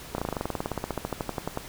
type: slowing click train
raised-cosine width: 1 ms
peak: -14 dBFS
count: 25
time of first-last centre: 0.15-1.574 s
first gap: 32 ms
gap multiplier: 1.05
effects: pink hiss -43 dBFS RMS until 1.68 s